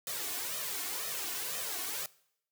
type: noise with flanger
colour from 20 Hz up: white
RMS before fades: -37 dBFS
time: 0.07-2.06 s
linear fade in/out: 2 ms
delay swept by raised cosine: 1.6 to 2.8 ms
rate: 2 Hz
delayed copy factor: +0.8
effects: noise-tail reverb RT60 0.7 s tail -21 dB re dry + high-pass 150 Hz 12 dB/octave